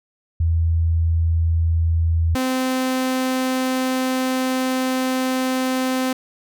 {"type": "tone pair in turn", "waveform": ["sine", "sawtooth"], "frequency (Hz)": [82.5, 258.5], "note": ["E2", "C4"], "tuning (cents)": [2, -21], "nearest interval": "octave + minor sixth", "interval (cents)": 1977, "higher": "second", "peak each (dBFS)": -15, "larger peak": "neither", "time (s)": [[0.4, 2.35], [2.35, 6.13]], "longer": "second", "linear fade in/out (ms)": 5, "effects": []}